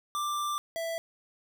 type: tone pair in turn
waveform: square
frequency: 1181 / 661.5 Hz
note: D6 / E5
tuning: +9 / +6 cents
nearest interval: minor seventh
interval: 1003 cents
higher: first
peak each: -30 / -32 dBFS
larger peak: first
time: 0.15-0.58 / 0.76-0.98 s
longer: first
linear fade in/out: 0 ms
effects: none